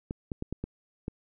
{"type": "clicks", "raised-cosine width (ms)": 3, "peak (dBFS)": -20, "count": 6, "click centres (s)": [0.109, 0.318, 0.424, 0.526, 0.64, 1.081], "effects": []}